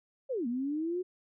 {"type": "linear two-way sweep", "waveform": "sine", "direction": "down then up", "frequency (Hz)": [564, 230.5, 371.8], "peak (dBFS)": -30, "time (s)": [0.29, 1.03], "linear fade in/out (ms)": 20, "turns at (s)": 0.47, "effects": []}